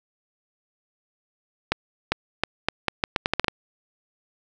accelerating click train, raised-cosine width 0.3 ms, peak -4 dBFS, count 12, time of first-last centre 1.72-3.482 s, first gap 400 ms, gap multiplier 0.79, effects none

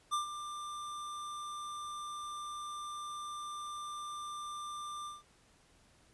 square tone with ADSR envelope, 1189 Hz, D6, 21 cents sharp, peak -30 dBFS, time 0.11-5.23 s, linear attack 26 ms, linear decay 120 ms, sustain -11 dB, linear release 170 ms, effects pink hiss -66 dBFS RMS until 6.13 s + resampled to 24000 Hz

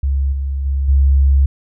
sine tone with level steps, 68.5 Hz, C#2, 20 cents flat, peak -13 / -17 / -14 / -8 dBFS, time 0.03-1.46 s, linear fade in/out 5 ms, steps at 0.32 / 0.65 / 0.88 s, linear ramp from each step 10 ms, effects none

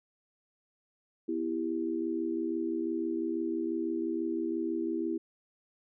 sine chord, E minor, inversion second, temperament just, 247.2 / 329.6 / 395.6 Hz, B3 / E4 / G4, +2 / 0 / +16 cents, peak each -37 / -31 / -37 dBFS, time 1.28-5.18 s, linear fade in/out 10 ms, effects none

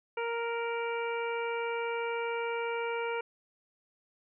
harmonic tone, 466.2 Hz, A#4, in tune, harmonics 1 / 2 / 3 / 4 / 5 / 6, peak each -33 / -37 / -40 / -49 / -40 / -47 dBFS, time 0.17-3.21 s, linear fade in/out 5 ms, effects none

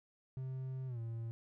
triangle tone with pitch glide, 130.9 to 114.62 Hz, C3 to A#2, +1 to -29 cents, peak -37 dBFS, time 0.37-1.31 s, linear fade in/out 0 ms, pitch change -230 cents, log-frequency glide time 0.87-0.99 s, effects none

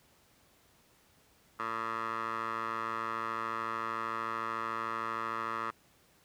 15% pulse tone with band-pass filter, 113.4 Hz, A#2, 47 cents flat, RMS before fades -36 dBFS, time 1.59-5.71 s, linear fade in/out 10 ms, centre 1300 Hz, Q 3.7, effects pink hiss -65 dBFS RMS until 6.24 s + high-pass 60 Hz 12 dB/octave

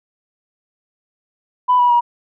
sine tone with pitch steps, 995 / 975.6 / 956.7 Hz, B5 / B5 / A#5, +13 / -21 / +45 cents, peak -9 dBFS, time 1.68-2.01 s, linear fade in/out 20 ms, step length 110 ms, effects tanh soft clip ceiling -5 dBFS

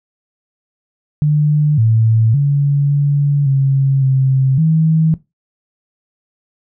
sine tone with pitch steps, 149.6 / 112.1 / 142.2 / 143.2 / 136.2 / 133 / 159.6 Hz, D3 / A2 / C#3 / D3 / C#3 / C3 / D#3, +32 / +33 / +45 / -43 / -30 / +29 / +44 cents, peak -9 dBFS, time 1.22-5.14 s, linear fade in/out 0 ms, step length 560 ms, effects noise-tail reverb RT60 0.2 s tail -17 dB re dry

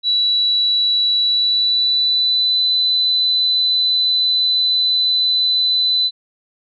sine tone with pitch glide, 3931 to 4007 Hz, B7 to B7, -9 to +24 cents, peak -13 dBFS, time 0.03-6.11 s, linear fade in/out 50 ms, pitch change +33 cents, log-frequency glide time 1.21-2.63 s, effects none

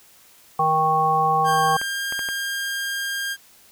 harmonic tone, 157.5 Hz, D#3, 21 cents sharp, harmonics 1 / 3 / 5 / 7, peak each -29 / -28 / -19 / -20 dBFS, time 0.59-1.77 s, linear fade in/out 5 ms
sawtooth tone with pitch glide, 1591 to 1607.6 Hz, G6 to G6, +25 to +43 cents, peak -21 dBFS, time 1.44-3.37 s, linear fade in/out 50 ms, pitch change +18 cents, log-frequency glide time 1.68-2.01 s
clicks, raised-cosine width 0.5 ms, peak -18 dBFS, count 4, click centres 1.815 / 2.124 / 2.192 / 2.288 s
effects white hiss -52 dBFS RMS until 3.71 s

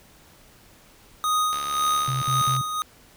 square tone with tremolo, 1244.5 Hz, D#6, in tune, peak -20 dBFS, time 1.24-2.82 s, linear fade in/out 0 ms, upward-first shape sine, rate 1.9 Hz, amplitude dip 60%
click train, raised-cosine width 0.2 ms, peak -17 dBFS, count 75, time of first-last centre 1.53-2.565 s, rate 71.5 Hz
sine tone bursts, 130.81 Hz, C3, in tune, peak -24 dBFS, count 3, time 2.08-2.614 s, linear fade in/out 2 ms, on 140 ms, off 57 ms
effects pink hiss -53 dBFS RMS until 3.16 s

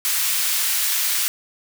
white high-pass noise, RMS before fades -21 dBFS, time 0.05-1.28 s, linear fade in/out 0 ms, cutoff 1500 Hz, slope 12 dB/octave, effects none

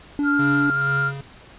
triangle tone, 289.3 Hz, D4, 26 cents flat, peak -17 dBFS, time 0.19-0.7 s, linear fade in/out 0 ms
sine tone with vibrato, 1400 Hz, F6, 4 cents sharp, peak -19 dBFS, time 0.23-1.12 s, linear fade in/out 50 ms, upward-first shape square, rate 9.4 Hz, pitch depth 11 cents each way
square tone with tremolo, 138.59 Hz, C#3, in tune, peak -24 dBFS, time 0.39-1.21 s, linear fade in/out 2 ms, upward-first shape triangle, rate 2.2 Hz, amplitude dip 60%
effects pink hiss -46 dBFS RMS until 1.58 s + resampled to 8000 Hz

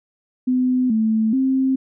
sine tone with pitch steps, 253.5 / 220.2 / 264.2 Hz, B3 / A3 / C4, +45 / +2 / +17 cents, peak -15 dBFS, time 0.47-1.76 s, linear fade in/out 10 ms, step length 430 ms, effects none

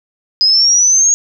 sine linear sweep, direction up, 4978 to 6645 Hz, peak -7 dBFS, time 0.41-1.14 s, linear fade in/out 0 ms, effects none

